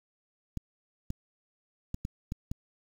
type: clicks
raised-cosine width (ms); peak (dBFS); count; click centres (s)
5; -21; 6; 0.573 / 1.104 / 1.944 / 2.051 / 2.321 / 2.515
effects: 8-bit